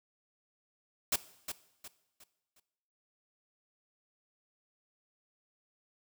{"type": "noise with echo", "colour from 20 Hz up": "white", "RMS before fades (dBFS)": -29, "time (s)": [1.12, 1.16], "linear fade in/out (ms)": 5, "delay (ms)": 360, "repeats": 4, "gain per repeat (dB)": -9, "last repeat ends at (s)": 2.6, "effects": ["noise-tail reverb RT60 0.9 s tail -17 dB re dry"]}